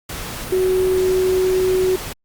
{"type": "tone in noise", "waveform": "sine", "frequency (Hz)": 372.2, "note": "F#4", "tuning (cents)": 10, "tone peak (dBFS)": -14, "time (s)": [0.52, 1.96], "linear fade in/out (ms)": 5, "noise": "pink", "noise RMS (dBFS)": -29, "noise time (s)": [0.09, 2.13], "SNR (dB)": 12, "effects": ["Opus 48 kbps"]}